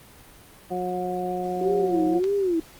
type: harmonic tone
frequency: 181.1 Hz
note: F#3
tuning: 37 cents flat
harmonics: 1 / 2 / 3 / 4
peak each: -33 / -29 / -34 / -29 dBFS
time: 0.7-2.2 s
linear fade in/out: 20 ms
type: tone with vibrato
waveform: sine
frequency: 357.7 Hz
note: F4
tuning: 41 cents sharp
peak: -20 dBFS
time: 1.61-2.6 s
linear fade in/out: 5 ms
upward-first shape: sine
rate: 1.7 Hz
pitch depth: 210 cents each way
type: click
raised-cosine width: 0.2 ms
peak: -20 dBFS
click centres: 2.241 s
effects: pink hiss -49 dBFS RMS until 2.79 s + Opus 32 kbps